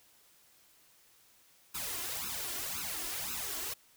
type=noise with flanger; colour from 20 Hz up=white; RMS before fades=-38 dBFS; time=1.74-3.74 s; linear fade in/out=10 ms; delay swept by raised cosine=0.76 to 2.96 ms; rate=1.9 Hz; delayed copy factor=+0.8; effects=white hiss -64 dBFS RMS until 3.96 s